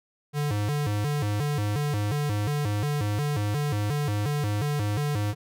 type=tone with vibrato; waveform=square; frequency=123.47 Hz; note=B2; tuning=in tune; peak=-25 dBFS; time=0.33-5.35 s; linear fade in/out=50 ms; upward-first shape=square; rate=2.8 Hz; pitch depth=300 cents each way; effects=none